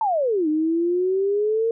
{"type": "exponential two-way sweep", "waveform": "sine", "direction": "down then up", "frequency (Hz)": [916, 302.8, 462.3], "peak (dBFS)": -18, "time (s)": [0.01, 1.71], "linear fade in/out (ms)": 2, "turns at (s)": 0.48, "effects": []}